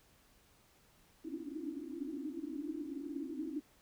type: band-pass noise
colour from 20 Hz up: pink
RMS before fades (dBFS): -42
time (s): 1.24-3.61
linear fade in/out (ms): 10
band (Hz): 270 to 330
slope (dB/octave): 96
effects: pink hiss -67 dBFS RMS until 3.81 s